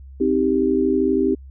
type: chord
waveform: sine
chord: C minor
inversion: none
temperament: just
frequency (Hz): 261.6 / 314 / 392.4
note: C4 / Eb4 / G4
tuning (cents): 0 / +16 / +2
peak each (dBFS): -20 / -21 / -19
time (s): 0.2-1.35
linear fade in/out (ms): 10
effects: added 67 Hz sine -37 dBFS peak until 1.5 s